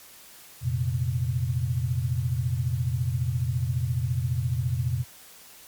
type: chord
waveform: sine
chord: F suspended fourth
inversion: none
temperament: just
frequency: 87.31 / 116.41 / 130.96 Hz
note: F2 / Bb2 / C3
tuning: 0 / -2 / +2 cents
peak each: -30 / -27 / -27 dBFS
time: 0.61-5.05 s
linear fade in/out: 50 ms
effects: white hiss -49 dBFS RMS until 5.67 s + MP3 96 kbps